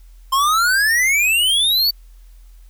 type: exponential sweep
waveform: square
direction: up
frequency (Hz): 1046.5 to 4593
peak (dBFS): -14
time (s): 0.32-1.91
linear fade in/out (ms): 10
effects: added 42 Hz sine -40 dBFS peak until 2.69 s + white hiss -59 dBFS RMS until 2.69 s